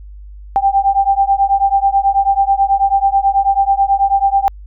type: beating tone pair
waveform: sine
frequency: 784 / 793.2 Hz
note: G5 / G5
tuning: 0 / +20 cents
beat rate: 9.2 Hz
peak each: -13 dBFS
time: 0.56-4.48 s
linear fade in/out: 0 ms
effects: added 50 Hz sine -31 dBFS peak until 4.66 s